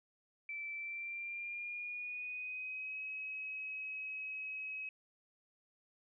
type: tone with pitch glide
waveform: sine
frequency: 2327 to 2552 Hz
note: D7 to D#7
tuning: -17 to +43 cents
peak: -40 dBFS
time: 0.49-4.89 s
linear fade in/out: 2 ms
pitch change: +160 cents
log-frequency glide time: 0.75-2.98 s
effects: none